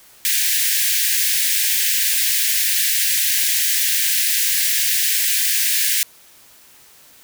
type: high-pass noise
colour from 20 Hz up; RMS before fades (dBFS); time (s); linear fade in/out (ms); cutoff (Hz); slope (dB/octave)
white; -18; 0.25-6.03; 0; 1600; 96
effects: white hiss -48 dBFS RMS until 7.23 s